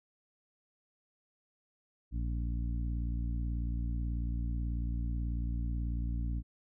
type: harmonic tone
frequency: 58.27 Hz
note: A#1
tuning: in tune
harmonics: 1 / 2 / 3 / 4 / 5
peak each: -32 / -40 / -45 / -46 / -48 dBFS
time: 2.11-6.43 s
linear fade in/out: 50 ms
effects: none